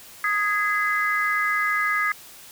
sine chord, Ab major, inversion second, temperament equal with one note detuned, 1244.5 / 1661.2 / 2043 Hz, Eb6 / Ab6 / C7, 0 / 0 / -42 cents, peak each -24 dBFS, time 0.24-2.12 s, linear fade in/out 2 ms, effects tanh soft clip ceiling -11 dBFS + white hiss -45 dBFS RMS until 2.51 s

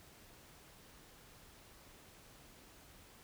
silence, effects pink hiss -60 dBFS RMS until 3.23 s

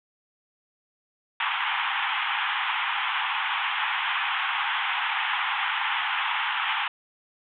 pink band-pass noise, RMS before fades -27 dBFS, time 1.4-6.88 s, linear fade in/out 2 ms, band 800 to 3400 Hz, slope 96 dB/octave, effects none

